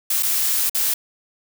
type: noise with dropouts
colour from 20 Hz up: blue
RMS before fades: -20 dBFS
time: 0.1-0.94 s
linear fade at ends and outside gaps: 5 ms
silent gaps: 0.226-0.23 / 0.697-0.747 s
effects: none